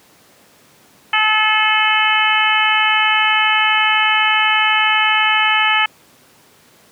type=harmonic tone; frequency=432.1 Hz; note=A4; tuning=31 cents flat; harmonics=2 / 3 / 4 / 5 / 6 / 7; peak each=-19 / -19 / -19 / -19 / -19 / -19 dBFS; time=1.13-5.86 s; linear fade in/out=5 ms; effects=pink hiss -49 dBFS RMS until 6.91 s + high-pass 150 Hz 12 dB/octave